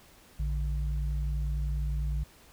sine tone pair together, 57.77 / 146.83 Hz, A#1 / D3, -15 / 0 cents, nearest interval octave + major third, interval 1615 cents, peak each -28 / -36 dBFS, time 0.39-2.24 s, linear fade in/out 10 ms, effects pink hiss -57 dBFS RMS until 2.52 s

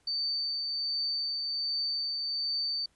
sine tone with tremolo, 4574 Hz, D8, 47 cents flat, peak -28 dBFS, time 0.07-2.86 s, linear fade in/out 5 ms, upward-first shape triangle, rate 1.3 Hz, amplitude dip 30%, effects pink hiss -69 dBFS RMS until 2.95 s + resampled to 24000 Hz

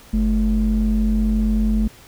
triangle ring-modulated tone, 83.8 Hz, E2, 29 cents sharp, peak -9 dBFS, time 0.13-1.88 s, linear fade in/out 10 ms, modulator 133 Hz, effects tanh soft clip ceiling -9 dBFS + pink hiss -46 dBFS RMS until 2.07 s

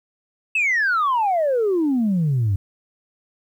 sine exponential sweep, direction down, 2680 to 92.8 Hz, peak -15 dBFS, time 0.55-2.56 s, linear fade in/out 5 ms, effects tanh soft clip ceiling -14 dBFS + 9-bit

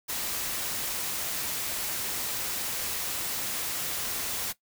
white noise, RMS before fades -32 dBFS, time 0.08-4.53 s, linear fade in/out 20 ms, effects noise-tail reverb RT60 0.1 s tail -17 dB re dry

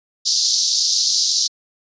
white band-pass noise, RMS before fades -18 dBFS, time 0.25-1.48 s, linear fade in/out 20 ms, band 4100 to 6100 Hz, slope 48 dB/octave, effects resampled to 16000 Hz

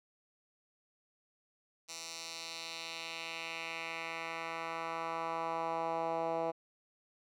10% pulse tone with band-pass filter sweep, 164.81 Hz, E3, in tune, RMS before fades -39 dBFS, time 1.88-6.52 s, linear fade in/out 20 ms, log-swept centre 5900 to 640 Hz, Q 1.7, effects none

